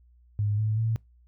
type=tone with pitch steps; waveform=sine; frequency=103.83 / 108.05 / 112.45 Hz; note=G#2 / A2 / A2; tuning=0 / -31 / +38 cents; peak=-23 dBFS; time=0.39-0.96 s; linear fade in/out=0 ms; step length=190 ms; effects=noise-tail reverb RT60 0.2 s tail -24 dB re dry + added 60 Hz sine -55 dBFS peak until 1.27 s